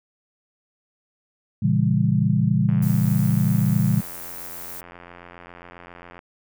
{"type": "chord", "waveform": "sine", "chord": "A# diminished seventh", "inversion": "none", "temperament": "just", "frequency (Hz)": [116.54, 139.85, 167.82, 201.4], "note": ["A#2", "C#3", "E3", "G3"], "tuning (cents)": [0, 16, 31, 47], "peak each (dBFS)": -22, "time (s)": [1.62, 4.01], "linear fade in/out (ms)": 10}
{"type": "click train", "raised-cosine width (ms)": 0.5, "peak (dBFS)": -26, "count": 307, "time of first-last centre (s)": [2.69, 6.191], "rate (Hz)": 87.4}
{"type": "noise", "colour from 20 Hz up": "violet", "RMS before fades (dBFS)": -36, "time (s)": [2.82, 4.81], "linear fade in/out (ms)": 5}
{"effects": []}